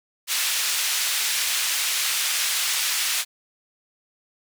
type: band-pass noise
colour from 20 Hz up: pink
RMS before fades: -24 dBFS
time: 0.27-3.25 s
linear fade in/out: 50 ms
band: 2300 to 14000 Hz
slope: 12 dB/octave
effects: none